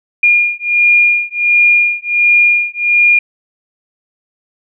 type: beating tone pair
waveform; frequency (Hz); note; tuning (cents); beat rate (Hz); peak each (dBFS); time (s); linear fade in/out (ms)
sine; 2419 / 2420.4; D#7 / D#7; -49 / -48; 1.4; -11; 0.23-3.19; 5
effects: none